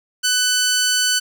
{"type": "tone", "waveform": "10% pulse", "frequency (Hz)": 1500, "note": "F#6", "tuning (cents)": 23, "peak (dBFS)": -7, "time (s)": [0.23, 1.2], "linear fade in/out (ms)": 20, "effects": []}